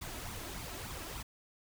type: noise with flanger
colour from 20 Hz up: pink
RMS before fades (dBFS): -43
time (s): 0.01-1.23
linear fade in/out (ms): 10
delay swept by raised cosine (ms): 0.82 to 3.12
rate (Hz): 3.4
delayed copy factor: +0.6
effects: none